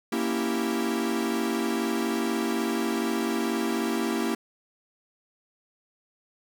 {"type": "chord", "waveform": "45% pulse", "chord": "A# diminished seventh", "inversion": "none", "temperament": "equal", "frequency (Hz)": [233.1, 277.2, 329.6, 392], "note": ["A#3", "C#4", "E4", "G4"], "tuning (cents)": [0, 0, 0, 0], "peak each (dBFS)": [-29, -33, -30, -32], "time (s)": [0.12, 4.35], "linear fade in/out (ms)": 5, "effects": []}